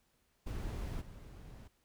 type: noise with level steps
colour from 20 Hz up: brown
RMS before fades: -40 / -51 dBFS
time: 0.46-1.68 s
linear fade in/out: 10 ms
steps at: 1 s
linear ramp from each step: 20 ms
effects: pink hiss -75 dBFS RMS until 1.84 s